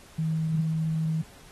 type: tone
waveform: sine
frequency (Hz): 159.5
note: D#3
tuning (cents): +43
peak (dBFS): -24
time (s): 0.18-1.22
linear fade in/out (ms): 10
effects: pink hiss -52 dBFS RMS until 1.51 s + AAC 32 kbps